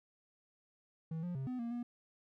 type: tone with pitch steps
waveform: triangle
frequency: 161.6 / 176.5 / 133.7 / 251.9 / 234 / 240.3 Hz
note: E3 / F3 / C3 / B3 / A#3 / B3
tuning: -34 / +19 / +38 / +34 / +7 / -47 cents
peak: -35 dBFS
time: 1.11-1.83 s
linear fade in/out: 5 ms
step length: 120 ms
effects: none